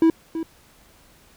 triangle tone with echo, 326 Hz, E4, 19 cents flat, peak -10 dBFS, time 0.02-0.1 s, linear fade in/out 2 ms, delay 330 ms, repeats 1, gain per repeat -12 dB, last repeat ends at 0.43 s, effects pink hiss -54 dBFS RMS until 1.36 s

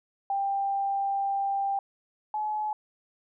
sine tone pair in turn, 791 / 851.7 Hz, G5 / G#5, +15 / +43 cents, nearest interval minor second, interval 128 cents, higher second, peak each -25 / -27 dBFS, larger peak first, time 0.3-1.79 / 2.34-2.73 s, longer first, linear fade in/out 2 ms, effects none

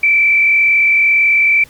sine tone with frequency modulation, 2325 Hz, D7, 18 cents flat, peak -8 dBFS, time 0.03-1.64 s, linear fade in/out 5 ms, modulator 41.9 Hz, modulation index 1, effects pink hiss -44 dBFS RMS until 1.69 s

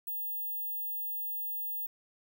sine tone, 15750 Hz, B9, 6 cents flat, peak -33 dBFS, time 0.07-1.87 s, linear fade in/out 10 ms, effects none

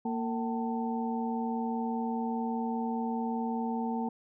sine tone cluster, 232.3 / 453.4 / 764 / 889 Hz, A#3 / A#4 / G5 / A5, -6 / -48 / -45 / +18 cents, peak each -31 / -39 / -38 / -38 dBFS, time 0.05-4.09 s, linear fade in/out 5 ms, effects none

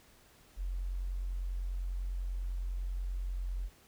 sine tone, 45.05 Hz, F#1, 45 cents flat, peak -33 dBFS, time 0.56-3.7 s, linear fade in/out 50 ms, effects pink hiss -62 dBFS RMS until 3.87 s

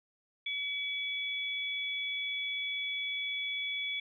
sine tone pair together, 2279 / 3415 Hz, C#7 / G#7, +47 / +48 cents, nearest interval perfect fifth, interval 701 cents, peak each -35 / -36 dBFS, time 0.46-4 s, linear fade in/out 5 ms, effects none

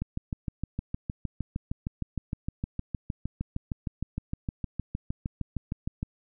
click train, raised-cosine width 5 ms, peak -18 dBFS, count 40, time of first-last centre 0.02-6.029 s, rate 6.49 Hz, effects none

